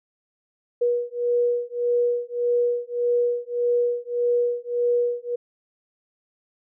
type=beating tone pair; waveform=sine; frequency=481.5 / 483.2 Hz; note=B4 / B4; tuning=-44 / -38 cents; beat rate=1.7 Hz; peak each=-23 dBFS; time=0.81-5.36 s; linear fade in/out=10 ms; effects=none